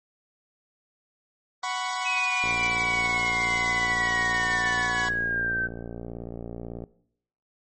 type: chord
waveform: sawtooth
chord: F# suspended fourth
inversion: none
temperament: equal with one note detuned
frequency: 740 / 987.8 / 1113.2 Hz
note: F#5 / B5 / C#6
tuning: 0 / 0 / +7 cents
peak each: -28 dBFS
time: 1.63-5.09 s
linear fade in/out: 5 ms
type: exponential sweep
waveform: sine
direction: down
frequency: 2550 to 1536 Hz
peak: -24 dBFS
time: 2.05-5.68 s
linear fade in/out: 20 ms
type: click train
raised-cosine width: 2 ms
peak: -23 dBFS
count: 257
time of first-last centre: 2.44-6.839 s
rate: 58.2 Hz
effects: noise-tail reverb RT60 0.7 s tail -19 dB re dry + MP3 32 kbps

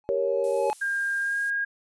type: tone with exponential growth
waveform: triangle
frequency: 849 Hz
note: G#5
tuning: 38 cents sharp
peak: -22 dBFS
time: 0.04-0.73 s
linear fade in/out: 0 ms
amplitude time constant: 150 ms
type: chord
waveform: sine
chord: G diminished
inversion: none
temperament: equal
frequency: 392 / 466.2 / 554.4 Hz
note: G4 / Bb4 / Db5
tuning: 0 / 0 / 0 cents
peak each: -29 / -27 / -25 dBFS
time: 0.09-0.7 s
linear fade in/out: 0 ms
type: noise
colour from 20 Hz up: violet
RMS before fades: -42 dBFS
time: 0.44-1.5 s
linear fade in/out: 0 ms
type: tone with pitch glide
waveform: sine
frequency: 1606 to 1627.5 Hz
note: G6 to G#6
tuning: +41 to -36 cents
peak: -24 dBFS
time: 0.81-1.65 s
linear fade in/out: 10 ms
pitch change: +23 cents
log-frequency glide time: 1.2-1.39 s
effects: resampled to 24000 Hz

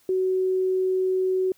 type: tone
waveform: sine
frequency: 373.9 Hz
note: F#4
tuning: 18 cents sharp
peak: -20 dBFS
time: 0.09-1.52 s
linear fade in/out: 2 ms
effects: white hiss -61 dBFS RMS until 1.57 s

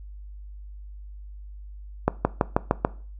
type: accelerating click train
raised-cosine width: 1 ms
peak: -4 dBFS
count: 6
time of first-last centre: 2.08-2.849 s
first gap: 170 ms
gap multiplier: 0.95
effects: noise-tail reverb RT60 0.4 s tail -19 dB re dry + added 50 Hz sine -38 dBFS peak until 3.19 s

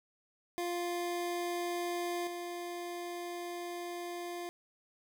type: tone with level steps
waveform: 25% pulse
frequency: 349.2 Hz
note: F4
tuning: in tune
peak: -30 / -35 dBFS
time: 0.58-4.49 s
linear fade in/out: 0 ms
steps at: 2.27 s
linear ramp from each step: 2 ms
effects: none

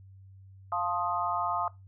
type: chord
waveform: sine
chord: F dominant seventh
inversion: none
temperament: equal with one note detuned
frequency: 698.5 / 880 / 1055 / 1244.5 Hz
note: F5 / A5 / C6 / Eb6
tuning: 0 / 0 / +14 / 0 cents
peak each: -33 / -34 / -34 / -32 dBFS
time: 0.72-1.68 s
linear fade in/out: 2 ms
effects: noise-tail reverb RT60 0.2 s tail -19 dB re dry + added 96 Hz sine -49 dBFS peak until 1.87 s

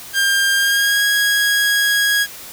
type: tone with pitch glide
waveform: sawtooth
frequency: 1600 to 1650.7 Hz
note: G6 to G#6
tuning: +35 to -11 cents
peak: -10 dBFS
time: 0.13-2.27 s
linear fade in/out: 50 ms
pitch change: +54 cents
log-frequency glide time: 0.55-1.04 s
effects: white hiss -35 dBFS RMS until 2.52 s

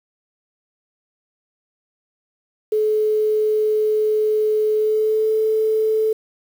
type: tone with pitch glide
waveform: sine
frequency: 429.3 to 436.8 Hz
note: A4 to A4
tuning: -43 to -13 cents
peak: -15 dBFS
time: 2.72-6.13 s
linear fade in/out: 5 ms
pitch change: +30 cents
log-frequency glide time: 4.75-5.3 s
effects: 7-bit

